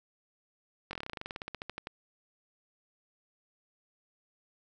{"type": "slowing click train", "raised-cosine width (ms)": 0.3, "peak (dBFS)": -22, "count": 21, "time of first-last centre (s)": [0.91, 1.871], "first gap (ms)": 21, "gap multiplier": 1.08, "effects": []}